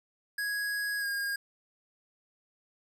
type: tone with pitch glide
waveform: square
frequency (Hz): 1661.2 to 1623.3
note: G#6 to G#6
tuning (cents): 0 to -40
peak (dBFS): -31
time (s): 0.38-1.36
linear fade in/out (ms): 5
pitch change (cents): -40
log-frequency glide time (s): 0.99-1.06
effects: none